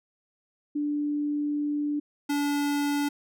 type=tone pair in turn; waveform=sine / square; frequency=293.7 / 288.2 Hz; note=D4 / D4; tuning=0 / -33 cents; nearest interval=unison; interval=33 cents; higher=first; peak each=-25 dBFS; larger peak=neither; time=0.75-2 / 2.29-3.09 s; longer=first; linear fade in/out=10 ms; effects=none